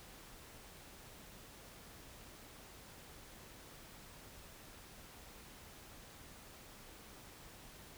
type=silence; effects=pink hiss -56 dBFS RMS until 7.97 s

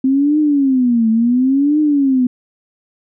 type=tone with vibrato; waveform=sine; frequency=260 Hz; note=C4; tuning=11 cents flat; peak=-10 dBFS; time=0.04-2.27 s; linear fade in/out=5 ms; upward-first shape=triangle; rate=0.71 Hz; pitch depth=290 cents each way; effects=none

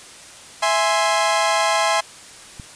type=chord; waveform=sawtooth; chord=E augmented; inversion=none; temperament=equal; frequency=659.3 / 830.6 / 1046.5 Hz; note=E5 / G#5 / B#5; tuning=0 / 0 / 0 cents; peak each=-17 dBFS; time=0.62-2.01 s; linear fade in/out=10 ms
type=click; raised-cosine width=5 ms; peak=-22 dBFS; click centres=2.598 s
effects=white hiss -41 dBFS RMS until 2.75 s + resampled to 22050 Hz

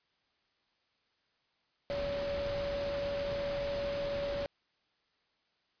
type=tone in noise; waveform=sine; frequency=567 Hz; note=C#5; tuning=39 cents sharp; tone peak=-33 dBFS; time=1.9-4.46 s; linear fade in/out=0 ms; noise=pink; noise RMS=-41 dBFS; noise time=1.9-4.46 s; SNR=+5 dB; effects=white hiss -75 dBFS RMS until 5.8 s + resampled to 11025 Hz

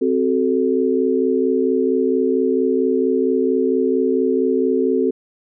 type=chord; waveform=sine; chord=F# diminished; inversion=second; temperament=equal with one note detuned; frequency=261.6 / 375.6 / 440 Hz; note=C4 / F#4 / A4; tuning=0 / +26 / 0 cents; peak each=-19 dBFS; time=0.01-5.11 s; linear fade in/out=10 ms; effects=none

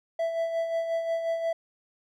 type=tone with tremolo; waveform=triangle; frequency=662 Hz; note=E5; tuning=7 cents sharp; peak=-22 dBFS; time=0.19-1.53 s; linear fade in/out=5 ms; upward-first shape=sine; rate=5.6 Hz; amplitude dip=50%; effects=none

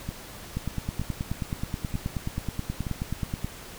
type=two click trains; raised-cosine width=5 ms; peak=-16 / -19 dBFS; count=28 / 4; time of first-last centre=0.57-3.445 / 0.09-2.868 s; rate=9.39 / 1.08 Hz; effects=pink hiss -43 dBFS RMS until 3.78 s

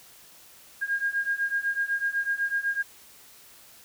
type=beating tone pair; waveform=sine; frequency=1616 / 1624 Hz; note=G#6 / G#6; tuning=-48 / -39 cents; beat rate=8 Hz; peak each=-29 / -27 dBFS; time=0.81-2.83 s; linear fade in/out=20 ms; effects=white hiss -52 dBFS RMS until 3.84 s

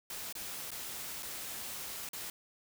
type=noise with dropouts; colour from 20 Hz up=white; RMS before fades=-42 dBFS; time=0.1-2.3 s; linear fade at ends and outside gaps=2 ms; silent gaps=0.326-0.352 / 0.706-0.716 / 1.225-1.229 / 2.09-2.132 s; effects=none

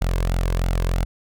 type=tone with flanger; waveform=sawtooth; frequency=43.65 Hz; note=F1; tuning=in tune; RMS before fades=-21 dBFS; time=0.01-1.05 s; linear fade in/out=10 ms; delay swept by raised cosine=1.4 to 1.92 ms; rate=3 Hz; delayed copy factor=+0.5; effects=none

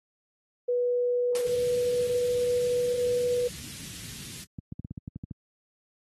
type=tone; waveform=sine; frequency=489.5 Hz; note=B4; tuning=15 cents flat; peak=-23 dBFS; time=0.68-3.48 s; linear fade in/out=10 ms
type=noise with exponential decay; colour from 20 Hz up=white; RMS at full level=-33 dBFS; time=1.35-1.67 s; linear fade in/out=2 ms; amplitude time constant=68 ms
type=band-stop noise; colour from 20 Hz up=pink; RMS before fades=-40 dBFS; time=1.45-4.45 s; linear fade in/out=20 ms; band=190 to 2800 Hz; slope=12 dB/octave
type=clicks; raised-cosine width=5 ms; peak=-22 dBFS; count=10; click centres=4.587 / 4.723 / 4.795 / 4.848 / 4.91 / 4.977 / 5.078 / 5.16 / 5.238 / 5.311 s
effects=high-pass 100 Hz 12 dB/octave + AAC 32 kbps

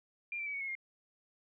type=tone with pitch steps; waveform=sine; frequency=2394 / 2338 / 2283 / 2230 / 2178 / 2127 Hz; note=D7 / D7 / D7 / C#7 / C#7 / C7; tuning=+33 / -8 / -50 / +10 / -31 / +28 cents; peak=-36 dBFS; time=0.32-0.752 s; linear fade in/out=2 ms; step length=72 ms; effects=none

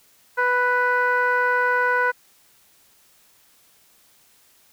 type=tone with low-pass filter; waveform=15% pulse; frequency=494.5 Hz; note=B4; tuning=2 cents sharp; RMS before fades=-20 dBFS; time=0.37-2.12 s; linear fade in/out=20 ms; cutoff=1500 Hz; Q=2.5; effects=white hiss -57 dBFS RMS until 4.72 s

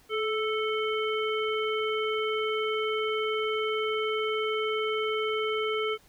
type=harmonic tone with a mistuned harmonic; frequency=440 Hz; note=A4; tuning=in tune; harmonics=1 / 3 / 5 / 7; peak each=-28 / -33 / -35 / -36 dBFS; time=0.09-5.98 s; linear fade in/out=50 ms; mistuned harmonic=1; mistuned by=-33 cents; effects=pink hiss -60 dBFS RMS until 6.08 s

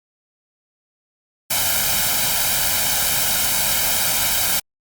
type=noise with comb filter; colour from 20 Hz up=white; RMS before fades=-19 dBFS; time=1.5-4.6 s; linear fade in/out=10 ms; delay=1.3 ms; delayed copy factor=+0.75; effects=Opus 48 kbps

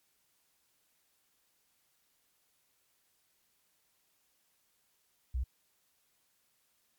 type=tone; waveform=sine; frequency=63 Hz; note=B1; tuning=35 cents sharp; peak=-30 dBFS; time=5.34-5.44 s; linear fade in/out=10 ms; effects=white hiss -74 dBFS RMS until 6.98 s + MP3 96 kbps

